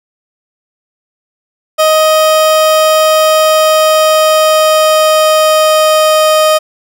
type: tone with pitch glide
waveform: 30% pulse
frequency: 626 to 622 Hz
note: D#5 to D#5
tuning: +10 to -1 cents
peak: -3 dBFS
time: 1.78-6.59 s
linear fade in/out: 20 ms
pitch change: -11 cents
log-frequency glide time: 3.3-6.3 s
effects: none